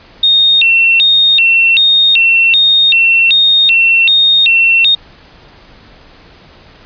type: tone with vibrato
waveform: sine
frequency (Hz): 3164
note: G7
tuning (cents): +15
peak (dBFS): -5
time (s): 0.23-4.95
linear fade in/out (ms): 5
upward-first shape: square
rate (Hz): 1.3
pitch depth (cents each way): 270
effects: pink hiss -40 dBFS RMS until 6.85 s + resampled to 11025 Hz